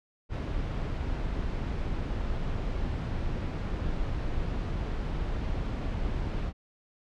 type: noise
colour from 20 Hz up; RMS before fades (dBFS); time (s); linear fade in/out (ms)
brown; -31; 0.29-6.53; 50
effects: low-pass 4000 Hz 12 dB/octave